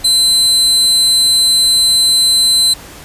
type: tone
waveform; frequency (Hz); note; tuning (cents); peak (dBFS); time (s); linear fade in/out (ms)
30% pulse; 4050; B7; +43; -5; 0.04-2.74; 10
effects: pink hiss -34 dBFS RMS until 3.04 s + resampled to 32000 Hz